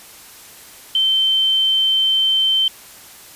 sine tone, 3100 Hz, G7, 20 cents flat, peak -13 dBFS, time 0.95-2.68 s, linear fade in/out 2 ms, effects white hiss -41 dBFS RMS until 3.35 s + resampled to 32000 Hz

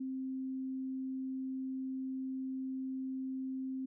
sine tone, 262.7 Hz, C4, 7 cents sharp, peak -36 dBFS, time 0-3.86 s, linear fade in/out 10 ms, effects none

